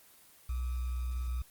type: tone with sample-and-hold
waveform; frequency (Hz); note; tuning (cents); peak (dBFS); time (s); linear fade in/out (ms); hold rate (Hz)
sine; 61.9; B1; +5; -31; 0.49-1.42; 5; 1225
effects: white hiss -59 dBFS RMS until 1.5 s + Opus 24 kbps